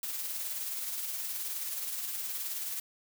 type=noise with tremolo; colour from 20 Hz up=blue; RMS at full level=-35 dBFS; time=0.03-2.8 s; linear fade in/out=2 ms; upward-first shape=sine; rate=19 Hz; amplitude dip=35%; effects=none